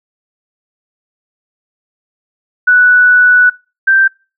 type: tone pair in turn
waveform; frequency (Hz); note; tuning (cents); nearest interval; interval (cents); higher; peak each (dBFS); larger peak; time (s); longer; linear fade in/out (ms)
sine; 1480 / 1566.4; F#6 / G6; 0 / -2; minor second; 98; second; -4 / -5; first; 2.67-3.5 / 3.87-4.08; first; 10
effects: noise-tail reverb RT60 0.3 s tail -23 dB re dry